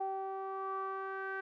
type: tone with low-pass filter sweep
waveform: sawtooth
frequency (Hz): 385.9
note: G4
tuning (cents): -27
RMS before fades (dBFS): -39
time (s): 0-1.41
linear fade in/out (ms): 10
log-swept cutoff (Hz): 800 to 1600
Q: 6.1
effects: none